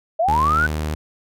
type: linear sweep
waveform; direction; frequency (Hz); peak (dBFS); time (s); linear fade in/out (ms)
sine; up; 622.3 to 1526; -15; 0.19-0.67; 10
type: tone with vibrato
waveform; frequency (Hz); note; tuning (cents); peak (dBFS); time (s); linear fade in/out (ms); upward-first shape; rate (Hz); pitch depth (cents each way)
sawtooth; 76.8; D#2; -22; -18; 0.28-0.95; 5; sine; 6.5; 8
effects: none